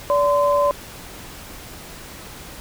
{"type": "tone pair together", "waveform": "sine", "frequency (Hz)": [577, 1028.1], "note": ["D5", "C6"], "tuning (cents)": [-31, -31], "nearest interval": "minor seventh", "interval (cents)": 1000, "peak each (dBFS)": [-16, -19], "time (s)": [0.1, 0.71], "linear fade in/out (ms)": 0, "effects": ["pink hiss -38 dBFS RMS until 2.6 s"]}